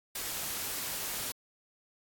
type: noise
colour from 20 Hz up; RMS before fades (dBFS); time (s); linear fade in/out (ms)
white; -36; 0.15-1.32; 5
effects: AAC 64 kbps